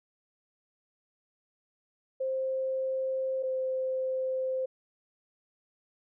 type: tone pair in turn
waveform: sine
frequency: 526 / 520.6 Hz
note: C5 / C5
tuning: +9 / -9 cents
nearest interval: unison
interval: 18 cents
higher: first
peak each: -28 dBFS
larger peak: neither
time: 2.2-3.43 / 3.43-4.66 s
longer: neither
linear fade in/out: 10 ms
effects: none